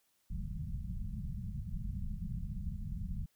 pink low-pass noise, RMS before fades -39 dBFS, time 0.3-3.26 s, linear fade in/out 5 ms, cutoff 210 Hz, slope 96 dB/octave, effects white hiss -75 dBFS RMS until 3.35 s

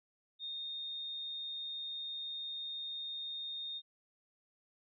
sine tone, 3677 Hz, A#7, 24 cents flat, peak -39 dBFS, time 0.39-3.82 s, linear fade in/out 50 ms, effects none

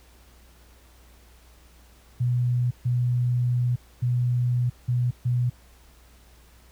sine tone bursts at uneven times, 122.9 Hz, B2, 8 cents flat, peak -20 dBFS, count 5, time 2.2-2.71 / 2.85-3.76 / 4.02-4.7 / 4.88-5.11 / 5.25-5.5 s, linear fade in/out 10 ms, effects added 60 Hz sine -52 dBFS peak until 6.71 s + pink hiss -57 dBFS RMS until 6.71 s

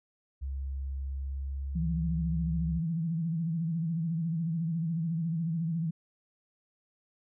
sine tone with pitch glide, 67.8 to 69.1 Hz, C#2 to C#2, -38 to -5 cents, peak -32 dBFS, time 0.41-2.8 s, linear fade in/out 20 ms, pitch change +33 cents, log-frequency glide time 1.08-2.08 s
sine tone with vibrato, 164.81 Hz, E3, in tune, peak -28 dBFS, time 1.75-5.91 s, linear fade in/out 10 ms, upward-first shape sine, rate 14 Hz, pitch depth 81 cents each way
effects none

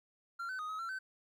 triangle tone with pitch steps, 1378 / 1519 / 1245 / 1273 / 1353 / 1532 Hz, F6 / F#6 / D#6 / D#6 / E6 / G6, -24 / +45 / +1 / +39 / +45 / -40 cents, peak -36 dBFS, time 0.39-0.99 s, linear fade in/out 10 ms, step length 100 ms, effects 13-bit

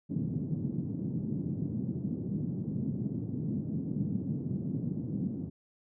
white band-pass noise, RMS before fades -34 dBFS, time 0.09-5.5 s, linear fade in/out 20 ms, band 120 to 240 Hz, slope 24 dB/octave, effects none

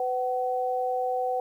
sine tone pair together, 503.3 / 755 Hz, B4 / F#5, +33 / +35 cents, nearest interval perfect fifth, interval 702 cents, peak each -28 / -27 dBFS, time 0-1.4 s, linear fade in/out 2 ms, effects 10-bit

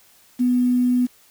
sine tone with quantisation, 247.8 Hz, B3, 6 cents sharp, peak -15 dBFS, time 0.39-1.07 s, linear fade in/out 20 ms, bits 7, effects white hiss -54 dBFS RMS until 1.3 s

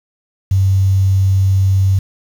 sine tone with quantisation, 96.1 Hz, G2, 34 cents flat, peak -9 dBFS, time 0.51-1.99 s, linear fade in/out 5 ms, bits 6, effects none

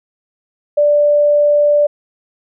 sine tone, 587.3 Hz, D5, in tune, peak -8 dBFS, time 0.77-1.87 s, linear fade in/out 10 ms, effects none

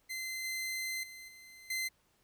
sawtooth tone with level steps, 2067 Hz, C7, 22 cents flat, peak -34 / -32 / -44 / -49 / -30 dBFS, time 0.09-1.89 s, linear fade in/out 20 ms, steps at 0.44 / 1.03 / 1.28 / 1.7 s, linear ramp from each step 5 ms, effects pink hiss -72 dBFS RMS until 2.23 s

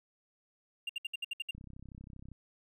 triangle tone bursts, 2794 Hz, F7, in tune, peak -32 dBFS, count 8, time 0.87-1.51 s, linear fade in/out 5 ms, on 24 ms, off 64 ms
click train, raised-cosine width 5 ms, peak -37 dBFS, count 26, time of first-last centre 1.55-2.317 s, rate 32.6 Hz
effects none

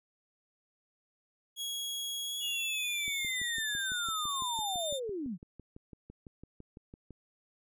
sawtooth tone with pitch glide, 3322 to 3602 Hz, G#7 to A7, 0 to +40 cents, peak -32 dBFS, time 1.56-5 s, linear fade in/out 50 ms, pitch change +140 cents, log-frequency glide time 2.23-3.34 s
sine linear sweep, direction down, 2894 to 155.56 Hz, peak -34 dBFS, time 2.4-5.38 s, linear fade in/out 50 ms
click train, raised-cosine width 3 ms, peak -35 dBFS, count 25, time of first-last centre 3.08-7.107 s, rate 5.96 Hz
effects none

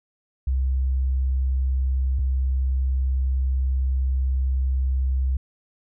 sine tone pair in turn, 65.41 / 65.41 Hz, C2 / C2, 0 / 0 cents, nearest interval unison, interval 0 cents, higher neither, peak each -19 dBFS, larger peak neither, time 0.47-2.19 / 2.19-5.37 s, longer second, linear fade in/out 5 ms, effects none

